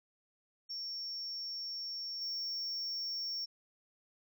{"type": "tone with level steps", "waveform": "sine", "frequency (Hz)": 5480, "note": "F8", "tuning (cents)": -34, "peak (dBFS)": [-37, -33], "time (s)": [0.69, 3.46], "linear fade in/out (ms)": 20, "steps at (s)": 2.21, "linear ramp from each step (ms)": 10, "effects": ["tanh soft clip ceiling -35 dBFS"]}